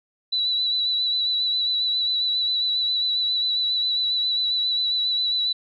sine tone with vibrato, 3954 Hz, B7, 1 cent sharp, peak -20 dBFS, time 0.32-5.53 s, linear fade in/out 10 ms, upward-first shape sine, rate 7.4 Hz, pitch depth 27 cents each way, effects none

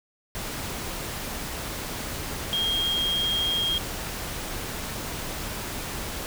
sine tone in noise, 3235 Hz, G#7, 46 cents flat, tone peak -23 dBFS, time 2.53-3.78 s, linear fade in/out 0 ms, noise pink, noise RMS -33 dBFS, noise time 0.35-6.26 s, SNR +7 dB, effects none

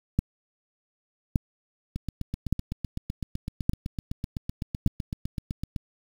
two click trains, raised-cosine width 5 ms, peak -18 / -9 dBFS, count 31 / 5, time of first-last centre 1.96-5.762 / 0.19-4.863 s, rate 7.89 / 0.856 Hz, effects 7-bit

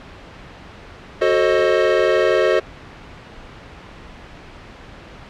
square chord, F# diminished seventh, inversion none, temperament equal with one note detuned, 370 / 440 / 533 / 622.3 Hz, F#4 / A4 / C5 / Eb5, 0 / 0 / +32 / 0 cents, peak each -20 dBFS, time 1.21-2.6 s, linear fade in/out 10 ms, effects pink hiss -39 dBFS RMS until 5.29 s + low-pass 3000 Hz 12 dB/octave

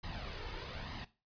pink noise with flanger, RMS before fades -43 dBFS, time 0.03-1.05 s, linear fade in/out 10 ms, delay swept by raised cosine 0.99 to 2.29 ms, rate 1.1 Hz, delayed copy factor +0.55, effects noise-tail reverb RT60 0.3 s tail -17 dB re dry + resampled to 11025 Hz

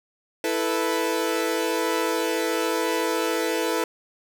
sawtooth chord, E suspended fourth, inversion none, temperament equal, 329.6 / 440 / 493.9 Hz, E4 / A4 / B4, 0 / 0 / 0 cents, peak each -23 dBFS, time 0.44-3.84 s, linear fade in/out 2 ms, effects none

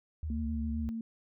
sine tone with vibrato, 73.9 Hz, D2, 11 cents sharp, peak -33 dBFS, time 0.23-0.89 s, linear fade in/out 0 ms, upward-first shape sine, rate 7.6 Hz, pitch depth 110 cents each way
sine tone, 226.7 Hz, A#3, 48 cents flat, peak -34 dBFS, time 0.3-1.01 s, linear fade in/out 2 ms
effects none

